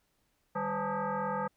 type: tone with frequency modulation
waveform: sine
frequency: 198 Hz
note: G3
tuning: 18 cents sharp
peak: -30 dBFS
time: 0.55-1.48 s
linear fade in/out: 10 ms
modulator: 352 Hz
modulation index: 3.4
effects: pink hiss -75 dBFS RMS until 1.56 s